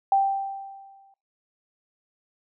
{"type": "tone with exponential decay", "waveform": "sine", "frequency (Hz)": 784, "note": "G5", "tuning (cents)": 0, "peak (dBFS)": -15, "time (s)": [0.12, 1.14], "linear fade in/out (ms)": 2, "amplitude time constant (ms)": 220, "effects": ["noise-tail reverb RT60 0.4 s tail -23 dB re dry"]}